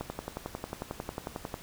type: click train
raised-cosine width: 1 ms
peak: -20 dBFS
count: 18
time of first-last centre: 0.01-1.542 s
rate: 11.1 Hz
effects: pink hiss -49 dBFS RMS until 1.62 s